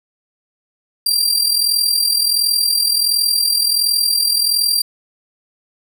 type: tone with amplitude modulation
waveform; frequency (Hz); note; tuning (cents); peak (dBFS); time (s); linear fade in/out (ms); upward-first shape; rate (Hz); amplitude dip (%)
sawtooth; 4728; D8; +11; -8; 1.06-4.82; 5; sine; 41.4; 60
effects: none